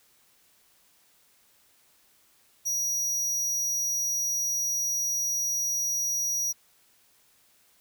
45% pulse tone, 5780 Hz, F#8, 41 cents flat, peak -26 dBFS, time 2.65-6.53 s, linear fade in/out 20 ms, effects white hiss -63 dBFS RMS until 7.8 s

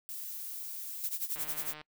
violet noise, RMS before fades -41 dBFS, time 0.09-1.09 s, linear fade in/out 0 ms
violet noise with tremolo, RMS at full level -33 dBFS, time 1.03-1.74 s, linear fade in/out 10 ms, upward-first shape sine, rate 11 Hz, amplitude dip 80%
click train, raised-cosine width 0.3 ms, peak -30 dBFS, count 70, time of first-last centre 1.36-1.814 s, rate 152 Hz
effects noise-tail reverb RT60 0.1 s tail -25 dB re dry

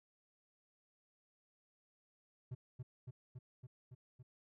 triangle tone with echo, 125.5 Hz, B2, 28 cents sharp, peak -39 dBFS, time 2.51-2.55 s, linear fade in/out 10 ms, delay 280 ms, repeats 6, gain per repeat -2 dB, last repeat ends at 4.23 s, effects none

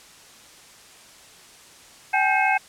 sine tone cluster, 767 / 838 / 1575 / 2160 / 2570 Hz, G5 / G#5 / G6 / C#7 / E7, -38 / +15 / +8 / -45 / -45 cents, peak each -22 / -24 / -24 / -25 / -26 dBFS, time 2.13-2.58 s, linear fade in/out 10 ms, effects white hiss -48 dBFS RMS until 2.68 s + low-pass 9000 Hz 12 dB/octave

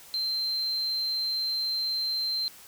triangle tone, 4128 Hz, C8, 24 cents flat, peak -24 dBFS, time 0.14-2.48 s, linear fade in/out 0 ms, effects tanh soft clip ceiling -23 dBFS + white hiss -50 dBFS RMS until 2.67 s

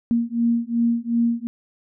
sine beating tone pair, 232.7 / 235.4 Hz, A#3 / A#3, -3 / +17 cents, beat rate 2.7 Hz, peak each -21 dBFS, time 0.11-1.47 s, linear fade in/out 0 ms, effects none

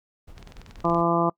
brown noise with tremolo, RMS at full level -42 dBFS, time 0.27-1.02 s, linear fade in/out 10 ms, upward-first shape sine, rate 10 Hz, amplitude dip 55%
click train, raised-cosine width 0.2 ms, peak -28 dBFS, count 13, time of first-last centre 0.38-0.946 s, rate 21.2 Hz
harmonic tone, 169.5 Hz, E3, 49 cents sharp, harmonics 1 / 2 / 3 / 4 / 5 / 6 / 7, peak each -26 / -25 / -30 / -26 / -30 / -27 / -27 dBFS, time 0.84-1.3 s, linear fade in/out 10 ms
effects noise-tail reverb RT60 0.1 s tail -25 dB re dry

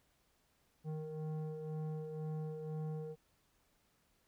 sine tone with frequency modulation, 156 Hz, D#3, 5 cents sharp, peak -37 dBFS, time 0.84-3.16 s, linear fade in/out 50 ms, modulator 310 Hz, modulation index 1, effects tanh soft clip ceiling -37 dBFS + pink hiss -75 dBFS RMS until 4.27 s

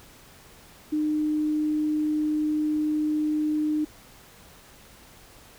sine tone, 304.4 Hz, D#4, 38 cents flat, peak -22 dBFS, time 0.92-3.85 s, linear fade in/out 10 ms, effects pink hiss -51 dBFS RMS until 5.58 s

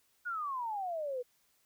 sine exponential sweep, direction down, 1478 to 480 Hz, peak -34 dBFS, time 0.25-1.23 s, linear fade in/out 20 ms, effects white hiss -72 dBFS RMS until 1.65 s

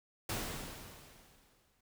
pink noise with exponential decay, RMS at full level -36 dBFS, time 0.29-1.81 s, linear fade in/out 5 ms, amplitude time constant 330 ms, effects none

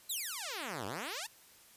5% pulse exponential two-way sweep, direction down then up, 4190 to 92.5 to 970 Hz, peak -27 dBFS, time 0.09-1.27 s, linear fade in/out 10 ms, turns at 0.86 s, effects white hiss -60 dBFS RMS until 1.76 s + resampled to 32000 Hz

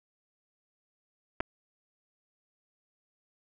clicks, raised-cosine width 0.5 ms, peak -16 dBFS, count 2, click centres 1.404 / 1.407 s, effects none

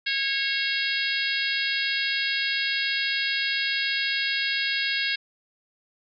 harmonic tone, 547 Hz, C#5, 23 cents flat, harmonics 3 / 4 / 5 / 6 / 7 / 8 / 9, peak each -29 / -30 / -31 / -32 / -32 / -33 / -34 dBFS, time 0.06-5.16 s, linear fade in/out 10 ms, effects none

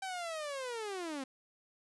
sawtooth linear sweep, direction down, 778 to 256.7 Hz, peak -34 dBFS, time 0.02-1.24 s, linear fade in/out 5 ms, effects resampled to 24000 Hz + 11-bit

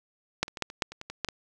clicks, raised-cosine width 0.2 ms, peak -7 / -24 / -21 / -10 / -24 / -8 / -25 / -22 / -20 / -11 / -15 dBFS, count 11, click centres 0.43 / 0.481 / 0.572 / 0.623 / 0.701 / 0.822 / 0.92 / 1.014 / 1.1 / 1.247 / 1.287 s, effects none

